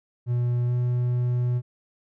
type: tone with pitch glide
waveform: triangle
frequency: 121.5 to 122.84 Hz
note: B2 to B2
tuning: -28 to -9 cents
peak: -19 dBFS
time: 0.26-1.62 s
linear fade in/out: 50 ms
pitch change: +19 cents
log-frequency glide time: 0.66-0.72 s
effects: none